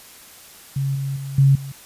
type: tone with level steps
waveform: sine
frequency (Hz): 137.1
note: C#3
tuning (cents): -19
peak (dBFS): -19 / -22 / -27 / -10 / -29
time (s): 0.76-1.72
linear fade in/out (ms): 5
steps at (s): 0.95 / 1.16 / 1.38 / 1.55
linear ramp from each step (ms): 5
effects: white hiss -44 dBFS RMS until 1.85 s + resampled to 32000 Hz